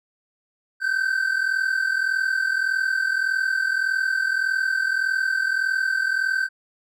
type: tone pair together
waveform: triangle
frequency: 1517 / 1558.7 Hz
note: F#6 / G6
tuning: +43 / -10 cents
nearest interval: unison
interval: 47 cents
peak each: -23 / -20 dBFS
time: 0.8-6.49 s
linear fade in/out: 50 ms
effects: none